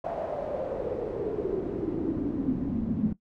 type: noise with band-pass filter sweep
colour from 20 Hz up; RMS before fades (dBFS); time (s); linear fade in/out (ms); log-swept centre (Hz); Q
brown; -30; 0.04-3.13; 5; 690 to 210; 6
effects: noise-tail reverb RT60 0.1 s tail -17 dB re dry